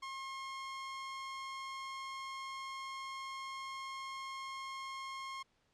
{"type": "tone", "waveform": "sawtooth", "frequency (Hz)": 1073, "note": "C6", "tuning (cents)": 43, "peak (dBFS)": -38, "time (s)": [0.02, 5.43], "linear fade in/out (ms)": 10, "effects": ["pink hiss -75 dBFS RMS until 5.73 s", "low-pass 6000 Hz 12 dB/octave"]}